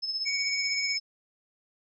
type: tone with tremolo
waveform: sine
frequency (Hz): 5210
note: E8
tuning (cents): -21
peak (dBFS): -26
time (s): 0.02-1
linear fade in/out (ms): 20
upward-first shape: triangle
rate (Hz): 16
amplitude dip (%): 65
type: tone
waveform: square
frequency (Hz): 2244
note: C#7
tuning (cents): +21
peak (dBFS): -30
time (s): 0.25-0.98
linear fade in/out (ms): 20
effects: resampled to 22050 Hz